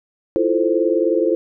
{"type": "chord", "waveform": "sine", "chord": "F major seventh", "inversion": "third", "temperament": "equal", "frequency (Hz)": [329.6, 349.2, 440, 523.3], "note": ["E4", "F4", "A4", "C5"], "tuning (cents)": [0, 0, 0, 0], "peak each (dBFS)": -20, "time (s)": [0.36, 1.35], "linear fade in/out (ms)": 0, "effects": []}